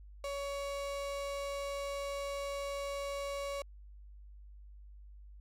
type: tone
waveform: 35% pulse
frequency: 561 Hz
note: C#5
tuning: 21 cents sharp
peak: -35 dBFS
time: 0.24-3.62 s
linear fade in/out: 2 ms
effects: added 50 Hz sine -50 dBFS peak until 5.4 s + low-pass 11000 Hz 12 dB/octave